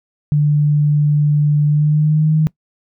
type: tone with pitch glide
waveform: sine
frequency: 148 to 155.99 Hz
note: D3 to D#3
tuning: +14 to +5 cents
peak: -10 dBFS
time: 0.32-2.47 s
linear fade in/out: 0 ms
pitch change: +91 cents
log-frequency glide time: 1.67-2.34 s
effects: noise-tail reverb RT60 0.1 s tail -22 dB re dry